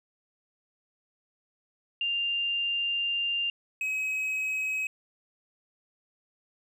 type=tone pair in turn; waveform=sine / triangle; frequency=2794 / 2546 Hz; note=F7 / D#7; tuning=0 / +39 cents; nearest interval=major second; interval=161 cents; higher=first; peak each=-26 dBFS; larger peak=neither; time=2.01-3.5 / 3.81-4.87 s; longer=first; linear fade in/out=2 ms; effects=none